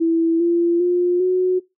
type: tone with pitch steps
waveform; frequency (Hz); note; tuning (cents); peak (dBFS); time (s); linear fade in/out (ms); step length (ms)
sine; 330 / 342 / 354.5 / 367.4; E4 / F4 / F4 / F#4; +2 / -36 / +26 / -12; -14; 0-1.6; 20; 400
effects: noise-tail reverb RT60 0.2 s tail -21 dB re dry